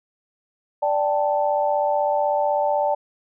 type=chord; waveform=sine; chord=D suspended fourth; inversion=none; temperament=equal; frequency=587.3 / 784 / 880 Hz; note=D5 / G5 / A5; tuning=0 / 0 / 0 cents; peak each=-21 / -24 / -23 dBFS; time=0.82-2.95 s; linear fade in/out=10 ms; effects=none